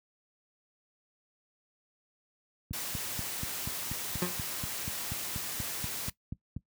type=click train; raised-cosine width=5 ms; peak=-23 dBFS; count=17; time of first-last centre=2.71-6.565 s; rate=4.15 Hz
type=noise; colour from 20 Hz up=white; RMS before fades=-37 dBFS; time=2.73-6.1 s; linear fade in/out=5 ms
type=tone with exponential decay; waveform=25% pulse; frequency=178.8 Hz; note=F3; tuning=41 cents sharp; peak=-22 dBFS; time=4.22-4.4 s; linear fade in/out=2 ms; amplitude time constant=38 ms
effects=noise-tail reverb RT60 0.1 s tail -18 dB re dry + high-pass 60 Hz 12 dB/octave